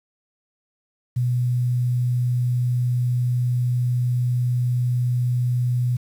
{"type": "tone with quantisation", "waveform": "sine", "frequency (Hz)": 123.3, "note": "B2", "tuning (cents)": -2, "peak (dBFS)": -18, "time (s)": [1.16, 5.97], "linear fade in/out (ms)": 10, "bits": 8, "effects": []}